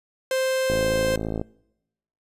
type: tone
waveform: 45% pulse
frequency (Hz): 523.3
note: C5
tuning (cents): 0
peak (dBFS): -21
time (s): 0.31-1.16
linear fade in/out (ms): 2
type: click train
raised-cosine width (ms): 2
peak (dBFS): -14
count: 40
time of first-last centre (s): 0.7-1.414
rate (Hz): 54.6
effects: noise-tail reverb RT60 0.9 s tail -25 dB re dry + resampled to 32000 Hz